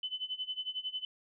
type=tone with tremolo; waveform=sine; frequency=3023 Hz; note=F#7; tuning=36 cents sharp; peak=-32 dBFS; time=0.03-1.05 s; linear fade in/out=2 ms; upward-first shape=sine; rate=11 Hz; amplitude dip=90%; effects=none